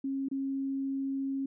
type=tone with dropouts; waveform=sine; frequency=271.4 Hz; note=C#4; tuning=36 cents flat; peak=-30 dBFS; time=0.04-1.46 s; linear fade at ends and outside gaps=5 ms; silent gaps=0.286-0.313 s; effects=none